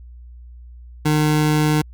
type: tone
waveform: 25% pulse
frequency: 152.1 Hz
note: D#3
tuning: 39 cents flat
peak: -11 dBFS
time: 1.05-1.82 s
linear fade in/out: 10 ms
effects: added 60 Hz sine -37 dBFS peak until 1.93 s